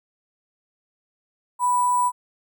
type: tone with sample-and-hold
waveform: sine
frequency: 987.8 Hz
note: B5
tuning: in tune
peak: -17 dBFS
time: 1.59-2.12 s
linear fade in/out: 50 ms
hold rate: 8820 Hz
effects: none